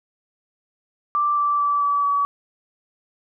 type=tone with pitch steps; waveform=sine; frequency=1174.7 / 1165.9 / 1157.2 / 1148.5 / 1139.9 Hz; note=D6 / D6 / D6 / D6 / C#6; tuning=0 / -13 / -26 / -39 / +48 cents; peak=-17 dBFS; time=1.15-2.25 s; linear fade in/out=0 ms; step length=220 ms; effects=none